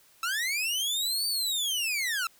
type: linear two-way sweep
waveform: sawtooth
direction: up then down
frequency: 1300 to 4618 to 1300 Hz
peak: -24 dBFS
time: 0.23-2.27 s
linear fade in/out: 2 ms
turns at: 1.27 s
effects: white hiss -60 dBFS RMS until 2.39 s